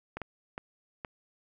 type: clicks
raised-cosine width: 0.5 ms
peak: -22 dBFS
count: 4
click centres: 0.17 / 0.217 / 0.579 / 1.048 s
effects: none